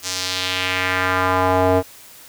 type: tone with band-pass filter sweep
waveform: square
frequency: 92.5 Hz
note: F#2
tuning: in tune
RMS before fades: -19 dBFS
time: 0.02-1.83 s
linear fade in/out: 50 ms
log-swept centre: 6400 to 550 Hz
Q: 1.7
effects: white hiss -43 dBFS RMS until 2.28 s